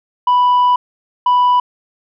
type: tone pair in turn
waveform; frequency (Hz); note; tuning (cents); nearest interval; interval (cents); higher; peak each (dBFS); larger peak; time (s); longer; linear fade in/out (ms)
sine; 987.8 / 987.8; B5 / B5; 0 / 0; unison; 0; neither; -6; neither; 0.27-0.76 / 1.26-1.6; first; 5
effects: tanh soft clip ceiling -8 dBFS